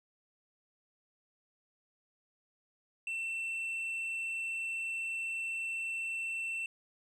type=tone with tanh clipping; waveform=triangle; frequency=2688 Hz; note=E7; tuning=33 cents sharp; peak=-35 dBFS; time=3.07-6.66 s; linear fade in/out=2 ms; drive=8 dB; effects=none